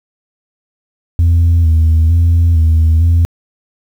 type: tone with vibrato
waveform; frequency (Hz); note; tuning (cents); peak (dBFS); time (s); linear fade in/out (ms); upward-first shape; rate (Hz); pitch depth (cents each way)
sine; 82.41; E2; 0; -4; 1.19-3.25; 0; square; 1.1; 41
effects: tanh soft clip ceiling -5 dBFS + 7-bit